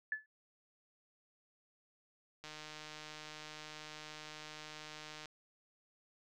sine tone with exponential decay, 1731 Hz, A6, 29 cents flat, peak -31 dBFS, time 0.12-0.26 s, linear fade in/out 2 ms, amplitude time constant 29 ms
click train, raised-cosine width 0.2 ms, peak -31 dBFS, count 432, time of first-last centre 2.44-5.257 s, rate 153 Hz
effects none

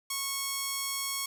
5% pulse tone, 1100 Hz, C#6, 14 cents flat, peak -19 dBFS, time 0.1-1.26 s, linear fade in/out 5 ms, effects none

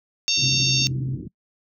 harmonic tone, 912 Hz, A#5, 38 cents flat, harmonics 3 / 4 / 5 / 6 / 7, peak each -25 / -25 / -25 / -25 / -25 dBFS, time 0.28-0.87 s, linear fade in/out 0 ms
white low-pass noise, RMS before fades -33 dBFS, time 0.37-1.28 s, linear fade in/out 5 ms, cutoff 330 Hz, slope 48 dB/octave
sine tone, 130.81 Hz, C3, in tune, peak -23 dBFS, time 0.41-1.17 s, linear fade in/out 20 ms
effects noise-tail reverb RT60 0.1 s tail -25 dB re dry + high-pass 80 Hz 12 dB/octave

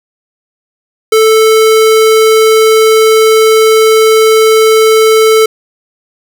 square tone, 440 Hz, A4, in tune, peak -4 dBFS, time 1.12-5.46 s, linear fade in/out 5 ms, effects none

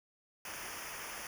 pink noise with comb filter, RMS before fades -44 dBFS, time 0.45-1.27 s, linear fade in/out 2 ms, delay 0.25 ms, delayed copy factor -0.85, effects none

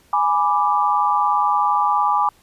sine chord, G# diminished, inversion none, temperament equal, 830.6 / 987.8 / 1174.7 Hz, G#5 / B5 / D6, 0 / 0 / 0 cents, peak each -19 / -20 / -19 dBFS, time 0.13-2.29 s, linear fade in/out 2 ms, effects pink hiss -55 dBFS RMS until 2.42 s + resampled to 32000 Hz

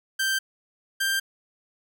sawtooth tone pair in turn, 1566 / 1580.5 Hz, G6 / G6, -2 / +14 cents, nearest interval unison, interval 16 cents, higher second, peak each -19 dBFS, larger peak neither, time 0.19-0.39 / 1-1.2 s, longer neither, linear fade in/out 10 ms, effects none

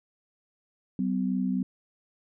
sine tone pair together, 190.14 / 253.8 Hz, F#3 / B3, +47 / +47 cents, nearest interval perfect fourth, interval 500 cents, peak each -27 / -28 dBFS, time 0.99-1.63 s, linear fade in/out 2 ms, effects none

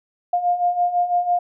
sine beating tone pair, 703 / 709 Hz, F5 / F5, +11 / +26 cents, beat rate 6 Hz, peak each -23 / -18 dBFS, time 0.33-1.39 s, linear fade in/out 5 ms, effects none

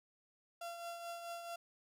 35% pulse tone with tremolo, 684 Hz, F5, 36 cents flat, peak -40 dBFS, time 0.61-1.56 s, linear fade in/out 5 ms, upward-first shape triangle, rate 4.6 Hz, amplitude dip 50%, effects none

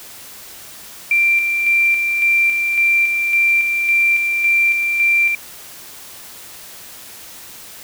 sine tone with tremolo, 2361 Hz, D7, 9 cents sharp, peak -11 dBFS, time 1.11-5.35 s, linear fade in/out 2 ms, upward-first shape square, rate 1.8 Hz, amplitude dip 40%, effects white hiss -37 dBFS RMS until 7.83 s

